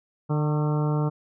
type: harmonic tone with a mistuned harmonic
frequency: 150 Hz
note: D3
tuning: 37 cents sharp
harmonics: 1 / 2 / 3 / 4 / 5 / 6 / 7 / 8 / 9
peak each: -22 / -31 / -32 / -37 / -39 / -37 / -40 / -41 / -42 dBFS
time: 0.29-1.1 s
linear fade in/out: 20 ms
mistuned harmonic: 7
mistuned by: +66 cents
effects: none